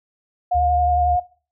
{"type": "tone with vibrato", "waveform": "sine", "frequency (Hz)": 713, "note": "F5", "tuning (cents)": 36, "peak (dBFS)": -16, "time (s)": [0.51, 1.2], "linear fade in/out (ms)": 10, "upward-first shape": "triangle", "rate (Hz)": 11, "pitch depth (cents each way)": 23}
{"type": "tone", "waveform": "sine", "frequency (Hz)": 73.42, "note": "D2", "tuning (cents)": 0, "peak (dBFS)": -22, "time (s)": [0.54, 1.17], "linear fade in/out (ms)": 20}
{"effects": ["noise-tail reverb RT60 0.4 s tail -19 dB re dry"]}